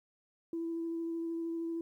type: tone with vibrato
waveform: sine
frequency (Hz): 332.2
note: E4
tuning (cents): +13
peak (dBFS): -33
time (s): 0.53-1.81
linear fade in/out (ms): 2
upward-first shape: sine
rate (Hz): 13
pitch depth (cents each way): 11
effects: tanh soft clip ceiling -29 dBFS + 12-bit